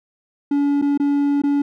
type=tone with dropouts; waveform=triangle; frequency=285 Hz; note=C#4; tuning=48 cents sharp; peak=-13 dBFS; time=0.51-1.62 s; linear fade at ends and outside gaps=5 ms; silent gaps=0.816-0.822 / 0.976-0.998 / 1.419-1.436 s; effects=none